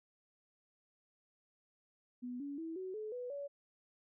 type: tone with pitch steps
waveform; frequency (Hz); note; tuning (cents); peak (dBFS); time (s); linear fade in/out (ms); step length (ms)
sine; 246.9 / 283.6 / 325.8 / 374.2 / 429.9 / 493.8 / 567.2; B3 / C#4 / E4 / F#4 / A4 / B4 / C#5; 0 / +40 / -20 / +20 / -40 / 0 / +40; -40; 2.22-3.48; 20; 180
effects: none